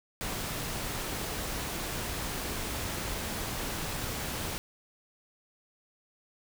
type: noise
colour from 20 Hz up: pink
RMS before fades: -35 dBFS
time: 0.21-4.58 s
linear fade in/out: 0 ms
effects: none